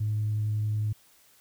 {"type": "tone with vibrato", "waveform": "sine", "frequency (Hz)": 106.6, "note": "G#2", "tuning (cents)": 46, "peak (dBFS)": -24, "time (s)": [0, 0.93], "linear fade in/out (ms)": 10, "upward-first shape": "triangle", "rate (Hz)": 11, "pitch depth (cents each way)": 8, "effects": ["tanh soft clip ceiling -21 dBFS", "white hiss -60 dBFS RMS until 1.4 s"]}